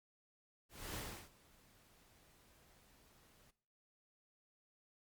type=noise with ADSR envelope; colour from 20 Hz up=pink; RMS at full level=-44 dBFS; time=0.69-3.51 s; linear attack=260 ms; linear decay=340 ms; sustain=-24 dB; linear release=9 ms; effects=noise-tail reverb RT60 0.5 s tail -17 dB re dry + Opus 48 kbps